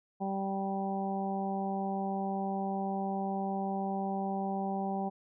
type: harmonic tone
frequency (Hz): 194.7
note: G3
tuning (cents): -12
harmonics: 1 / 2 / 3 / 4 / 5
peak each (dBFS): -34 / -40 / -42 / -35 / -46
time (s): 0.2-5.1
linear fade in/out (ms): 20
effects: none